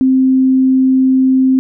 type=tone; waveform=sine; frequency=261.6 Hz; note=C4; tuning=in tune; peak=-7 dBFS; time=0.01-1.59 s; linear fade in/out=0 ms; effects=none